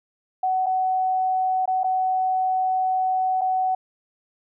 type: tone with dropouts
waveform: sine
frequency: 749 Hz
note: F#5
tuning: 21 cents sharp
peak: -19 dBFS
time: 0.43-3.75 s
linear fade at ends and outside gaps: 5 ms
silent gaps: 0.661-0.665 / 1.657-1.676 / 1.834-1.842 / 3.411-3.415 s
effects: none